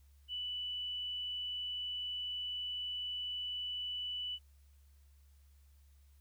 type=tone; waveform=sine; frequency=2972 Hz; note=F#7; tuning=7 cents sharp; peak=-37 dBFS; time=0.28-4.39 s; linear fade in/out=50 ms; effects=added 70 Hz sine -60 dBFS peak until 6.2 s + white hiss -75 dBFS RMS until 6.2 s